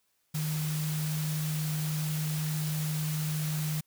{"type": "tone in noise", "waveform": "sine", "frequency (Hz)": 154.1, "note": "D#3", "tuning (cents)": -16, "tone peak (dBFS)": -29, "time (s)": [0.34, 3.81], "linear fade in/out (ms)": 10, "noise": "white", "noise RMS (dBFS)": -39, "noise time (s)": [0.34, 3.81], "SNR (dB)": 7, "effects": ["white hiss -74 dBFS RMS until 3.86 s"]}